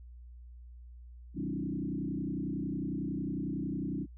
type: tone with frequency modulation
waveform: sine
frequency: 233.1 Hz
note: A#3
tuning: in tune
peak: -32 dBFS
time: 1.34-4.07 s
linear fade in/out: 50 ms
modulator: 31 Hz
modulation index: 2.8
effects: added 60 Hz sine -47 dBFS peak until 4.17 s